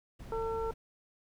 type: noise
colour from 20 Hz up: brown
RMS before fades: -44 dBFS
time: 0.19-0.74 s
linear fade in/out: 10 ms
type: harmonic tone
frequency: 450 Hz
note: A4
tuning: 39 cents sharp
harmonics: 1 / 2 / 3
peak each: -33 / -39 / -43 dBFS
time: 0.32-0.71 s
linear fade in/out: 2 ms
effects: none